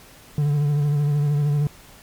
triangle tone with vibrato, 146.1 Hz, D3, 9 cents flat, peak -15 dBFS, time 0.38-1.67 s, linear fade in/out 2 ms, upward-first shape triangle, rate 13 Hz, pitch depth 47 cents each way, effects pink hiss -47 dBFS RMS until 2.02 s + MP3 96 kbps

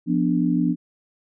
sine chord, B diminished, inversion second, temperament equal, 174.61 / 246.9 / 293.7 Hz, F3 / B3 / D4, 0 / 0 / 0 cents, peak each -22 dBFS, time 0.06-0.76 s, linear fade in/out 50 ms, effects none

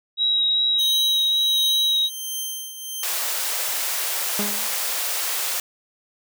sine tone with vibrato, 3836 Hz, A#7, 49 cents sharp, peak -17 dBFS, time 0.17-2.1 s, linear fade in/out 50 ms, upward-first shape sine, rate 2.6 Hz, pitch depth 10 cents each way
10% pulse tone with tremolo, 3136 Hz, G7, in tune, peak -17 dBFS, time 0.78-3.05 s, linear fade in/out 20 ms, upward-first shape triangle, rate 1.4 Hz, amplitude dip 70%
white high-pass noise, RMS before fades -25 dBFS, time 3.03-5.6 s, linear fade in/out 2 ms, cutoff 480 Hz, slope 24 dB/octave
sawtooth tone with exponential decay, 205.7 Hz, G#3, 16 cents flat, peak -18 dBFS, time 4.39-4.79 s, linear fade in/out 2 ms, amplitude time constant 85 ms
effects none

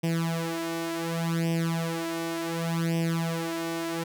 sawtooth tone with flanger, 165.9 Hz, E3, 11 cents sharp, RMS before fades -29 dBFS, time 0.03-4.04 s, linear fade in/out 10 ms, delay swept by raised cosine 0.36 to 3.36 ms, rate 0.68 Hz, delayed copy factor +0.85, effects none

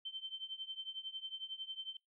sine tone with tremolo, 3100 Hz, G7, 20 cents flat, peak -38 dBFS, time 0.05-1.97 s, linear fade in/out 5 ms, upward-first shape triangle, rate 11 Hz, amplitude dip 95%, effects noise-tail reverb RT60 0.2 s tail -25 dB re dry

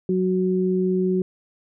sine tone pair together, 185 / 370 Hz, F#3 / F#4, 0 / 0 cents, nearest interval octave, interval 1200 cents, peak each -21 dBFS, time 0.09-1.22 s, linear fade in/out 2 ms, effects none

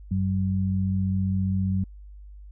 sine tone pair together, 94.9 / 189.8 Hz, F#2 / F#3, +44 / +44 cents, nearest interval octave, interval 1200 cents, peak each -24 / -25 dBFS, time 0.11-1.84 s, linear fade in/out 5 ms, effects added 50 Hz sine -41 dBFS peak until 2.51 s

